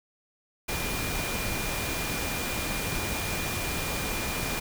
sine tone in noise, 2411 Hz, D7, 45 cents sharp, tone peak -37 dBFS, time 0.68-4.6 s, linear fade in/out 10 ms, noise pink, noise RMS -31 dBFS, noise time 0.68-4.6 s, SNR -9 dB, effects none

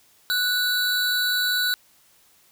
square tone pair together, 1480 / 3951 Hz, F#6 / B7, 0 / 0 cents, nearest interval octave + perfect fourth, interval 1700 cents, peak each -24 dBFS, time 0.3-1.74 s, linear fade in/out 0 ms, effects white hiss -58 dBFS RMS until 2.51 s

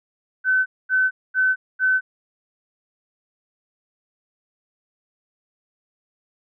sine tone bursts, 1520 Hz, F#6, 46 cents sharp, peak -15 dBFS, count 4, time 0.44-2.01 s, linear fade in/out 50 ms, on 220 ms, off 230 ms, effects none

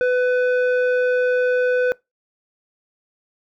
square tone with low-pass filter, 499.7 Hz, B4, 20 cents sharp, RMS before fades -18 dBFS, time 0.01-1.92 s, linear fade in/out 0 ms, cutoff 1500 Hz, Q 1.4, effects noise-tail reverb RT60 0.2 s tail -23 dB re dry

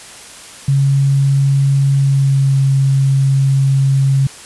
sine tone with pitch glide, 138 to 135.94 Hz, C#3 to C#3, -7 to -33 cents, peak -9 dBFS, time 0.68-4.27 s, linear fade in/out 5 ms, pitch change -26 cents, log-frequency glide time 1.95-2.61 s, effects white hiss -35 dBFS RMS until 4.45 s + resampled to 24000 Hz

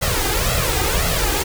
pink noise with flanger, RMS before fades -19 dBFS, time 0.01-1.44 s, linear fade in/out 20 ms, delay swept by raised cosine 1.5 to 2.5 ms, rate 1.9 Hz, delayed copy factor +0.75, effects none

